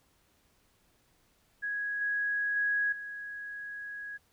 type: tone with level steps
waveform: sine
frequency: 1661.2 Hz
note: G#6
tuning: in tune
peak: -31 / -28 / -26 / -38 dBFS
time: 1.62-4.18 s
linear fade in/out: 20 ms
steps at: 2.01 / 2.56 / 2.92 s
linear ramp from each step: 5 ms
effects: pink hiss -69 dBFS RMS until 4.32 s